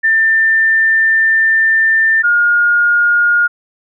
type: tone pair in turn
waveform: sine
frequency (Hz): 1790 / 1425.4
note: A6 / F6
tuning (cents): +29 / +35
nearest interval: major third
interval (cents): 394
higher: first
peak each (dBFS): -8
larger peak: neither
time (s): 0.03-2.23 / 2.23-3.48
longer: first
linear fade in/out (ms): 20
effects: none